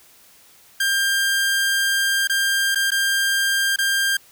sawtooth tone with dropouts, 1595 Hz, G6, 30 cents sharp, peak -14 dBFS, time 0.8-4.17 s, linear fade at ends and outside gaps 5 ms, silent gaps 2.274-2.296 / 2.748-2.756 / 2.906-2.917 / 3.761-3.786 s, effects white hiss -51 dBFS RMS until 4.31 s

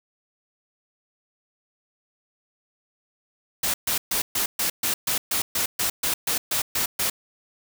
white noise bursts, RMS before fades -24 dBFS, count 15, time 3.63-7.1 s, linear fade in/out 5 ms, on 110 ms, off 130 ms, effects none

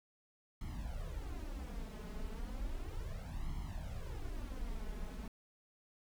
brown noise with flanger, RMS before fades -42 dBFS, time 0.61-5.28 s, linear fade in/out 2 ms, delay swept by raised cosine 0.95 to 4.75 ms, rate 0.34 Hz, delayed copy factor +0.9, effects none

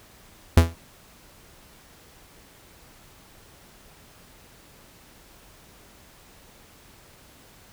45% pulse tone with exponential decay, 83.4 Hz, E2, 21 cents sharp, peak -7 dBFS, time 0.57-0.75 s, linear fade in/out 5 ms, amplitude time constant 38 ms, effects pink hiss -52 dBFS RMS until 7.72 s

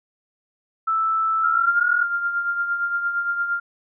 sine tone with pitch glide, 1318.5 to 1437.8 Hz, E6 to F6, 0 to +50 cents, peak -18 dBFS, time 0.87-2.04 s, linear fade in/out 10 ms, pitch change +150 cents, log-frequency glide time 1.5-1.85 s
sine tone with tremolo, 1396.9 Hz, F6, in tune, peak -18 dBFS, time 1.43-3.6 s, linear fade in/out 10 ms, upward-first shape triangle, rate 8.7 Hz, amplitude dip 60%
effects none

